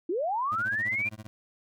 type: linear sweep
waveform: sine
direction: up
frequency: 312 to 2427 Hz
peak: -26 dBFS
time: 0.09-1.09 s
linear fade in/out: 5 ms
type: tone with tremolo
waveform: 25% pulse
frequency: 107.7 Hz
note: A2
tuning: 37 cents flat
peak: -34 dBFS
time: 0.52-1.27 s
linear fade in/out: 0 ms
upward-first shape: sine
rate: 15 Hz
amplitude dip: 100%
effects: none